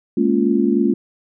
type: chord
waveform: sine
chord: Bb minor seventh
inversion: third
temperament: just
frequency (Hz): 209.8 / 233.1 / 279.7 / 349.6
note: Ab3 / Bb3 / Db4 / F4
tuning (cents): +18 / 0 / +16 / +2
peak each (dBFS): -19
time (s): 0.17-0.94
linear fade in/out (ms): 5
effects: none